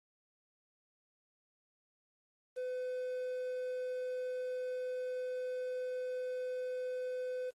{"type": "tone with quantisation", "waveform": "triangle", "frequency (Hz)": 505, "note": "B4", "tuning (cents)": 39, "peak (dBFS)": -34, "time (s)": [2.56, 7.51], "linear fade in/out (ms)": 20, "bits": 10, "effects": ["AAC 32 kbps"]}